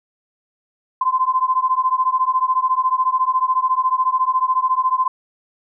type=beating tone pair; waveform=sine; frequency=1025 / 1039 Hz; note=C6 / C6; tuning=-36 / -12 cents; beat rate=14 Hz; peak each=-18 dBFS; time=1.01-5.08 s; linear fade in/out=5 ms; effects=none